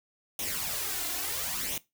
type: noise with flanger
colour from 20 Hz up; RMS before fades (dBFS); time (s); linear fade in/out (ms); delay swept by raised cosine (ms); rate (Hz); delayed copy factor
white; -33; 0.39-1.78; 2; 0.32 to 2.92; 0.73; +0.65
effects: noise-tail reverb RT60 0.2 s tail -19 dB re dry